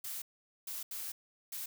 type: noise bursts at uneven times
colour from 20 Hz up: blue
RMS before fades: -41 dBFS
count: 4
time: 0.04-0.22 / 0.67-0.83 / 0.91-1.12 / 1.52-1.66 s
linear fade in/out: 5 ms
effects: none